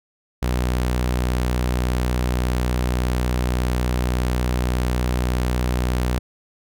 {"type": "tone", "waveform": "sawtooth", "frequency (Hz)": 61.74, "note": "B1", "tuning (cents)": 0, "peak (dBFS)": -15, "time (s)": [0.42, 6.19], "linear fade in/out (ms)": 10, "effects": []}